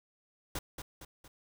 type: noise with echo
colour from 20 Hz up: pink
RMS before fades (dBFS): -36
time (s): 0.55-0.59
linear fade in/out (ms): 5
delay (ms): 230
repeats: 3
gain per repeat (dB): -6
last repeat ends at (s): 1.28
effects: none